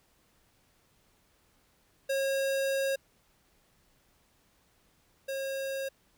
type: tone pair in turn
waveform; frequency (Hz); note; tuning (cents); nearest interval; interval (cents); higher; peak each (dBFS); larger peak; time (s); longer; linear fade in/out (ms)
square; 543 / 541; C#5 / C#5; -36 / -42; unison; 6; first; -28 / -33; first; 2.09-2.96 / 5.28-5.89; first; 10
effects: pink hiss -68 dBFS RMS until 6.17 s